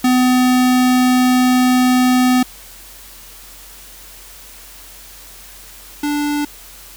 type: tone pair in turn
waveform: square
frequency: 252.3 / 292.9 Hz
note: B3 / D4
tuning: +37 / -5 cents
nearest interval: minor third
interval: 258 cents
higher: second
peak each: -11 / -17 dBFS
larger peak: first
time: 0.04-2.43 / 6.03-6.45 s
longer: first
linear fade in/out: 5 ms
effects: added 45 Hz sine -44 dBFS peak until 6.96 s + white hiss -39 dBFS RMS until 6.96 s